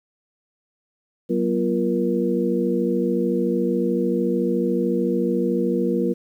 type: tone cluster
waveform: sine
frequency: 187.7 / 241.4 / 345.9 / 473.5 Hz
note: F#3 / B3 / F4 / A#4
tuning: +25 / -39 / -17 / +27 cents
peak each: -24 dBFS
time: 1.29-6.14 s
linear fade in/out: 20 ms
effects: 9-bit